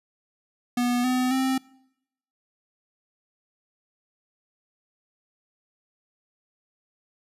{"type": "tone with pitch steps", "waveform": "square", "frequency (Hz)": [244.1, 253.3, 262.8], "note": ["B3", "B3", "C4"], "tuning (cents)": [-20, 44, 8], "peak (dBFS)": -22, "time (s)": [0.77, 1.58], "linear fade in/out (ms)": 5, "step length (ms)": 270, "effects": ["noise-tail reverb RT60 0.8 s tail -24 dB re dry", "resampled to 32000 Hz"]}